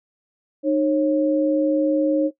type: tone pair together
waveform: sine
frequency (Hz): 305.9 / 545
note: D#4 / C#5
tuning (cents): -29 / -29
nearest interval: minor seventh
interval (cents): 1000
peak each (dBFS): -18 / -19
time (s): 0.63-2.31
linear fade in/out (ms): 50
effects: noise-tail reverb RT60 0.1 s tail -18 dB re dry

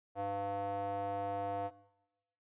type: tone with band-pass filter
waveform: square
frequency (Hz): 100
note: G2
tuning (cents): +35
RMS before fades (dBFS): -37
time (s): 0.15-1.71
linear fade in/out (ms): 50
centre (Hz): 680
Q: 3.9
effects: noise-tail reverb RT60 1.0 s tail -20 dB re dry + resampled to 8000 Hz

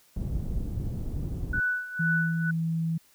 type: low-pass noise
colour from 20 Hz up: pink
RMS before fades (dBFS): -31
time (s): 0.16-1.6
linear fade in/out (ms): 2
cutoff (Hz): 190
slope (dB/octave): 12
type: tone with tremolo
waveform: sine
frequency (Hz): 1486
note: F#6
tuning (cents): +7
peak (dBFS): -23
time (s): 1.53-2.51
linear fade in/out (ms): 5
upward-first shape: sine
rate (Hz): 2.1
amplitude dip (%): 80
type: tone with pitch glide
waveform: sine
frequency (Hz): 164.81 to 163.77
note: E3 to E3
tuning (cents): 0 to -11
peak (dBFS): -25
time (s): 1.99-2.98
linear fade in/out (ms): 10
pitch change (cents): -11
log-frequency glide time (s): 2.4-2.53
effects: white hiss -61 dBFS RMS until 3.14 s

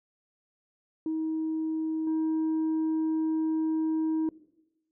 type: tone with level steps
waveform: sine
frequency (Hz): 317.4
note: D#4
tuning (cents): +35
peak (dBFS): -26 / -22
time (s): 1.06-4.29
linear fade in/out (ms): 2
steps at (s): 2.07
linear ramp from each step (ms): 2
effects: noise-tail reverb RT60 1.0 s tail -20 dB re dry + tanh soft clip ceiling -24 dBFS

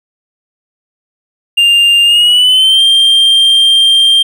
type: tone with pitch glide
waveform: triangle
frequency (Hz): 2800 to 3179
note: F7 to G7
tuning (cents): +4 to +24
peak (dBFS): -3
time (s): 1.57-4.23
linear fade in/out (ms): 10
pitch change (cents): +220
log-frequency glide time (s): 2.04-2.83
effects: none

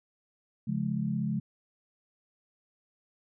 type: chord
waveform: sine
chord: Db major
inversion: none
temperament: equal with one note detuned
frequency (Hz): 138.59 / 174.61 / 211.3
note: Db3 / F3 / Ab3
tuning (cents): 0 / 0 / +30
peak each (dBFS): -33 / -33 / -31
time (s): 0.67-1.4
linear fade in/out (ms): 10
effects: none

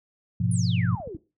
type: chord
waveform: sine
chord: F diminished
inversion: first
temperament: equal with one note detuned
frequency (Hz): 103.11 / 123.47 / 174.61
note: Ab2 / Cb3 / F3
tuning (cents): -12 / 0 / 0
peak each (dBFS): -25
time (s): 0.4-0.95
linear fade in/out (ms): 5
type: exponential sweep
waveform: sine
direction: down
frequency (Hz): 10548 to 294.9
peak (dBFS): -34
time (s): 0.51-1.17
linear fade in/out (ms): 5
type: click train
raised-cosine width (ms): 5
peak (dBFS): -26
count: 6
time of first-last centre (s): 0.78-1.148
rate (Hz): 13.6
effects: noise-tail reverb RT60 0.3 s tail -19 dB re dry + high-pass 60 Hz 12 dB/octave

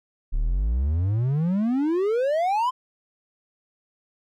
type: exponential sweep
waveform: triangle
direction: up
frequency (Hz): 32.71 to 1046.5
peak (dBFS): -18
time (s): 0.32-2.71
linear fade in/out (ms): 20
effects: none

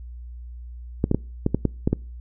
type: clicks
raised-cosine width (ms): 3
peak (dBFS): -6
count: 8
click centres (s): 1.041 / 1.114 / 1.146 / 1.464 / 1.546 / 1.653 / 1.875 / 1.93
effects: noise-tail reverb RT60 0.4 s tail -26 dB re dry + added 60 Hz sine -35 dBFS peak until 2.2 s

